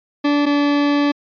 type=tone pair in turn; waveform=40% pulse; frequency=290 / 288.6 Hz; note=D4 / D4; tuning=-22 / -30 cents; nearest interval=unison; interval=8 cents; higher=first; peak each=-13 dBFS; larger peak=neither; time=0.24-0.46 / 0.46-1.12 s; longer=second; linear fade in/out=10 ms; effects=resampled to 11025 Hz